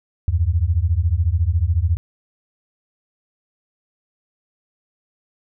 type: beating tone pair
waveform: sine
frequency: 77.78 / 91.78 Hz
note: D#2 / F#2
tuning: 0 / -14 cents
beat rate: 14 Hz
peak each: -18 / -18 dBFS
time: 0.28-1.97 s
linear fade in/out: 0 ms
effects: none